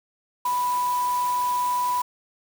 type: tone in noise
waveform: sine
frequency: 987.8 Hz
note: B5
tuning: in tune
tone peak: -21 dBFS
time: 0.45-2.02 s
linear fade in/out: 5 ms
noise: white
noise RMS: -37 dBFS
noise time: 0.45-2.02 s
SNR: +13 dB
effects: none